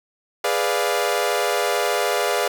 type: chord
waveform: sawtooth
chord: G# diminished seventh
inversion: none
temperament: equal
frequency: 415.3 / 493.9 / 587.3 / 698.5 Hz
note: G#4 / B4 / D5 / F5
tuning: 0 / 0 / 0 / 0 cents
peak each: -21 dBFS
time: 0.44-2.48 s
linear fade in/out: 5 ms
effects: none